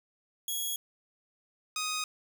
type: tone pair in turn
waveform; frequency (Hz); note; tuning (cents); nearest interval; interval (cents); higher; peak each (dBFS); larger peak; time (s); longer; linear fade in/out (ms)
10% pulse; 3328 / 1250.1; G#7 / D#6; +3 / +8; octave + perfect fourth; 1695; first; -23; neither; 0.48-0.76 / 1.76-2.04; neither; 2
effects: none